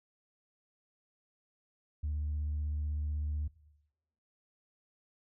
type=tone with vibrato; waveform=sine; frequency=75 Hz; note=D2; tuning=37 cents sharp; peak=-30 dBFS; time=2.03-3.48 s; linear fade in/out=10 ms; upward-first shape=sine; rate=16 Hz; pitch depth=16 cents each way; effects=noise-tail reverb RT60 0.9 s tail -20 dB re dry + tanh soft clip ceiling -29 dBFS